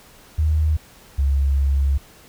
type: tone pair in turn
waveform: sine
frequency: 77.4 / 68.96 Hz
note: D#2 / C#2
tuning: -9 / -8 cents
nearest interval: major second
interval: 199 cents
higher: first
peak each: -15 dBFS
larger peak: neither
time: 0.38-0.77 / 1.18-1.98 s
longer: second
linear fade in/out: 10 ms
effects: pink hiss -48 dBFS RMS until 2.28 s